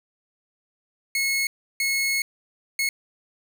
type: tone bursts at uneven times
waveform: sawtooth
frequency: 2180 Hz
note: C#7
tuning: 29 cents flat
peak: -18 dBFS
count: 3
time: 1.15-1.47 / 1.8-2.22 / 2.79-2.89 s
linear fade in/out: 2 ms
effects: none